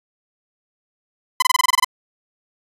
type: tone bursts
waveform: sawtooth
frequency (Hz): 1014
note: B5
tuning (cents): +45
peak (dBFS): -8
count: 10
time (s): 1.4-1.846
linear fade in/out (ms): 5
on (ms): 23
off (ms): 24
effects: resampled to 32000 Hz